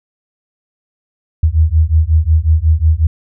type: beating tone pair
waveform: sine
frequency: 76.8 / 82.3 Hz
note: D#2 / E2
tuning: -22 / -2 cents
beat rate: 5.5 Hz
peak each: -11 dBFS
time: 1.43-3.07 s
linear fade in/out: 5 ms
effects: none